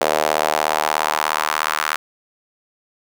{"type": "tone with high-pass filter sweep", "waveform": "sawtooth", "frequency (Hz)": 76.8, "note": "D#2", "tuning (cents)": -22, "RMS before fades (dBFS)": -20, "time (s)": [0.01, 1.96], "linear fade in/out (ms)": 0, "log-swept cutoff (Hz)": [570, 1300], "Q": 2.1, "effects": []}